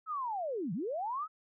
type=linear two-way sweep; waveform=sine; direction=down then up; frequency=1318.5 to 150.6 to 1318.5 Hz; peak=-33 dBFS; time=0.06-1.28 s; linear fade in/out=50 ms; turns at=0.73 s; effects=none